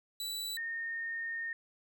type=tone pair in turn; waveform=sawtooth / sine; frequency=3951 / 1834.7 Hz; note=B7 / A#6; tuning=0 / -28 cents; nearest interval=octave + minor second; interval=1328 cents; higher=first; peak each=-33 / -35 dBFS; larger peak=first; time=0.2-0.57 / 0.57-1.53 s; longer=second; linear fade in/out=2 ms; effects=none